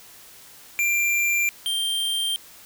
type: tone pair in turn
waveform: square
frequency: 2374 / 3169 Hz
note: D7 / G7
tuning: +18 / +18 cents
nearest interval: perfect fourth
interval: 500 cents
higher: second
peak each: -20 / -23 dBFS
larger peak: first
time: 0.79-1.49 / 1.66-2.36 s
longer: neither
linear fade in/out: 0 ms
effects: white hiss -47 dBFS RMS until 2.65 s